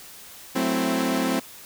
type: chord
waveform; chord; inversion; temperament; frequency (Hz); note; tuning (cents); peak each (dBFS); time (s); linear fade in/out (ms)
sawtooth; F# half-diminished seventh; none; equal with one note detuned; 185 / 220 / 261.6 / 332.1; F#3 / A3 / C4 / E4; 0 / 0 / 0 / +13; -26 / -25 / -20 / -26; 0.55-1.4; 10
effects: white hiss -44 dBFS RMS until 1.65 s